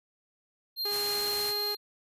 square tone, 4191 Hz, C8, 2 cents sharp, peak -30 dBFS, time 0.76-1.77 s, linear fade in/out 50 ms
sawtooth tone with pitch glide, 410 to 413.3 Hz, G#4 to G#4, -22 to -8 cents, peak -31 dBFS, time 0.85-1.75 s, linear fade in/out 5 ms, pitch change +14 cents, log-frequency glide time 1.1-1.61 s
white noise, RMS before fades -37 dBFS, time 0.89-1.54 s, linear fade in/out 50 ms
effects resampled to 32000 Hz

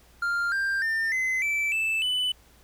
triangle tone with pitch steps, 1396.9 / 1586.2 / 1801.1 / 2045 / 2322 / 2637 / 2994 Hz, F6 / G6 / A6 / C7 / D7 / E7 / F#7, 0 / +20 / +40 / -40 / -20 / 0 / +20 cents, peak -22 dBFS, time 0.22-2.32 s, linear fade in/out 5 ms, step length 300 ms, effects added 60 Hz sine -57 dBFS peak until 2.63 s + pink hiss -58 dBFS RMS until 2.63 s

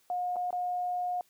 sine tone with dropouts, 718 Hz, F5, 48 cents sharp, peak -29 dBFS, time 0.1-1.21 s, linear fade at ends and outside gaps 1 ms, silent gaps 0.359-0.365 / 0.506-0.528 s, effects white hiss -67 dBFS RMS until 1.29 s + high-pass 100 Hz 12 dB/octave

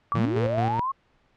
sine tone with exponential decay, 1152 Hz, D6, 34 cents flat, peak -19 dBFS, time 0.12-0.27 s, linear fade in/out 0 ms, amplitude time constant 32 ms
sine linear sweep, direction up, 115.9 to 1108.7 Hz, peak -24 dBFS, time 0.14-0.92 s, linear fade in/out 10 ms
sawtooth tone with tremolo, 114.2 Hz, A#2, 35 cents flat, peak -19 dBFS, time 0.15-0.8 s, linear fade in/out 5 ms, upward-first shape square, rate 4.7 Hz, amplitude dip 45%
effects pink hiss -64 dBFS RMS until 1.36 s + low-pass 3000 Hz 12 dB/octave

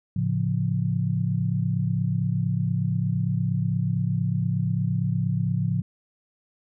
sine chord, A augmented, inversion none, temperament equal, 110 / 138.59 / 174.61 Hz, A2 / C#3 / E#3, 0 / 0 / 0 cents, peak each -26 dBFS, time 0.16-5.82 s, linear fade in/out 5 ms, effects none

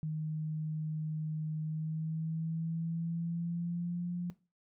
sine tone with pitch glide, 155.56 to 175.62 Hz, D#3 to F3, 0 to +10 cents, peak -33 dBFS, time 0.03-4.3 s, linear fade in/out 0 ms, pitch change +210 cents, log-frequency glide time 1.62-4.13 s, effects noise-tail reverb RT60 0.3 s tail -18 dB re dry

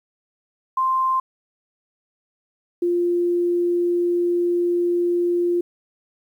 sine tone pair in turn, 1046.5 / 349.2 Hz, C6 / F4, 0 / 0 cents, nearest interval octave + perfect fifth, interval 1900 cents, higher first, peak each -17 dBFS, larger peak neither, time 0.77-1.2 / 2.82-5.61 s, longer second, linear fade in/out 5 ms, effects 9-bit

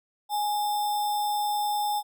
sine tone with sample-and-hold, 830.6 Hz, G#5, in tune, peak -24 dBFS, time 0.29-2.03 s, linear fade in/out 50 ms, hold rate 4410 Hz, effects none

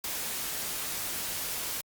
white noise, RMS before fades -34 dBFS, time 0.04-1.81 s, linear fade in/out 2 ms, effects Opus 48 kbps

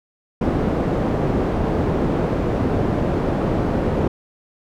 white low-pass noise, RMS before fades -20 dBFS, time 0.41-4.08 s, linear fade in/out 5 ms, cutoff 420 Hz, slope 12 dB/octave, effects none

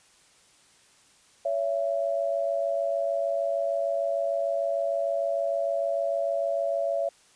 sine tone pair together, 563.4 / 670 Hz, C#5 / E5, +28 / +28 cents, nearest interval minor third, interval 300 cents, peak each -27 dBFS, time 1.45-7.09 s, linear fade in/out 5 ms, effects white hiss -59 dBFS RMS until 7.35 s + resampled to 22050 Hz

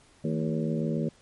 harmonic tone with a mistuned harmonic, 79.7 Hz, D#2, 42 cents sharp, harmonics 2 / 3 / 4 / 5 / 6 / 7, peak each -29 / -30 / -36 / -36 / -37 / -38 dBFS, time 0.24-1.09 s, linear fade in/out 5 ms, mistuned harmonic 3, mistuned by -93 cents, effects pink hiss -59 dBFS RMS until 1.21 s + MP3 48 kbps

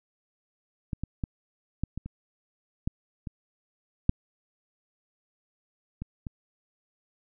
clicks, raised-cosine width 5 ms, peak -18 / -19 / -17 / -15 / -21 / -25 / -15 / -23 / -7 / -22 / -23 dBFS, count 11, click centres 0.932 / 1.036 / 1.238 / 1.836 / 1.976 / 2.06 / 2.875 / 3.272 / 4.094 / 6.02 / 6.268 s, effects none

